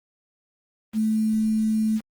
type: tone with quantisation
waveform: sine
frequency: 218.3 Hz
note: A3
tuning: 13 cents flat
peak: -19 dBFS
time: 0.93-2.01 s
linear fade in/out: 50 ms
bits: 7
effects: Opus 32 kbps